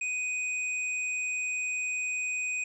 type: tone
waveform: square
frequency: 2495 Hz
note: D#7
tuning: 4 cents sharp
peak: -30 dBFS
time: 0.01-2.64 s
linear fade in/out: 5 ms
effects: resampled to 22050 Hz